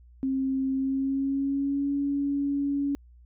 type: tone with pitch glide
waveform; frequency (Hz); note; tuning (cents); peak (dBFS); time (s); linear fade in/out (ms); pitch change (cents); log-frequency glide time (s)
sine; 266.3 to 282; C4 to C#4; +31 to +30; -24; 0.23-2.95; 0; +99; 0.74-1.91
effects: added 60 Hz sine -50 dBFS peak until 3.25 s